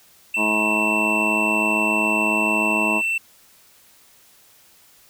triangle tone, 2682 Hz, E7, 29 cents sharp, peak -18 dBFS, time 0.34-3.18 s, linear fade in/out 5 ms
harmonic tone, 107.1 Hz, A2, 46 cents flat, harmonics 2 / 3 / 4 / 5 / 6 / 7 / 8 / 9 / 10, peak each -26 / -27 / -33 / -38 / -28 / -37 / -32 / -27 / -31 dBFS, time 0.36-3.02 s, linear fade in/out 50 ms
effects white hiss -53 dBFS RMS until 5.09 s

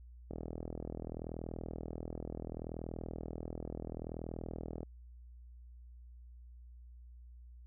click train, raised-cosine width 2 ms, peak -28 dBFS, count 185, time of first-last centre 0.31-4.831 s, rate 40.7 Hz, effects added 60 Hz sine -51 dBFS peak until 7.66 s

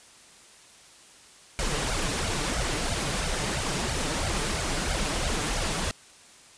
pink noise with flanger, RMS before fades -28 dBFS, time 1.59-5.91 s, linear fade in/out 0 ms, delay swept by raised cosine 1.3 to 6.9 ms, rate 3 Hz, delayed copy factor +1, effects white hiss -52 dBFS RMS until 6.57 s + resampled to 22050 Hz

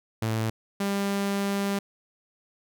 sawtooth tone pair in turn, 111.2 / 199.17 Hz, A2 / G3, +19 / +28 cents, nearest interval minor seventh, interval 1009 cents, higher second, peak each -21 dBFS, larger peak neither, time 0.22-0.5 / 0.8-1.79 s, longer second, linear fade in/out 5 ms, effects none

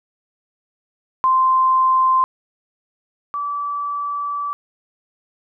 sine tone pair in turn, 1042 / 1155.2 Hz, C6 / D6, -7 / -29 cents, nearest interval major second, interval 178 cents, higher second, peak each -12 / -21 dBFS, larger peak first, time 1.24-2.24 / 3.34-4.53 s, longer second, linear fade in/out 0 ms, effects none

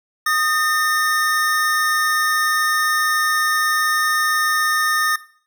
square tone pair together, 1237 / 1809.6 Hz, D#6 / A6, -10 / +48 cents, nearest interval perfect fifth, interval 658 cents, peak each -20 dBFS, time 0.26-5.16 s, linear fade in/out 5 ms, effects noise-tail reverb RT60 0.5 s tail -17 dB re dry

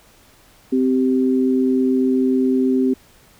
sine tone pair together, 259.4 / 388.7 Hz, C4 / G4, -15 / -15 cents, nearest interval perfect fifth, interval 700 cents, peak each -15 / -20 dBFS, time 0.72-2.94 s, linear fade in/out 10 ms, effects pink hiss -51 dBFS RMS until 3.39 s

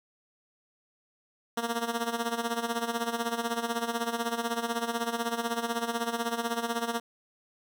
10% pulse tone with tremolo, 233.1 Hz, A#3, in tune, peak -18 dBFS, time 1.57-7 s, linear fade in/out 5 ms, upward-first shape sine, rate 16 Hz, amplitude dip 75%, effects none

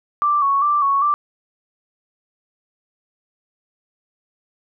sine tone with vibrato, 1142 Hz, D6, 49 cents flat, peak -14 dBFS, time 0.22-1.14 s, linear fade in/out 0 ms, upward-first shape square, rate 2.5 Hz, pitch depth 50 cents each way, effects none

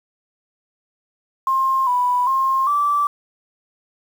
sine tone with pitch steps, 1062 / 987 / 1065 / 1163 Hz, C6 / B5 / C6 / D6, +25 / -1 / +30 / -17 cents, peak -15 dBFS, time 1.47-3.07 s, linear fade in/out 2 ms, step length 400 ms, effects 7-bit

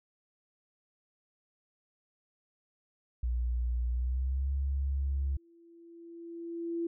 sine tone with pitch glide, 60.1 to 68.64 Hz, B1 to C#2, -46 to -16 cents, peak -28 dBFS, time 3.23-5.37 s, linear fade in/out 5 ms, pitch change +230 cents, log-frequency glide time 3.9-4.51 s
sine tone with exponential growth, 337.1 Hz, E4, 39 cents sharp, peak -29 dBFS, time 4.98-6.87 s, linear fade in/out 5 ms, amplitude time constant 410 ms
effects none

